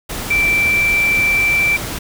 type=tone in noise; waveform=sine; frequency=2340 Hz; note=D7; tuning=7 cents flat; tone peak=-12 dBFS; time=0.3-1.77 s; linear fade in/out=10 ms; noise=pink; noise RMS=-25 dBFS; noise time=0.09-1.99 s; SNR=+10 dB; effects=none